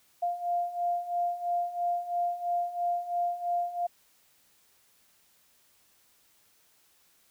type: beating tone pair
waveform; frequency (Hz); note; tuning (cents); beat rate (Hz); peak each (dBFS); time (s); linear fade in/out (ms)
sine; 698 / 701; F5 / F5; -1 / +6; 3; -33 / -29; 0.22-3.87; 10
effects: white hiss -65 dBFS RMS until 7.3 s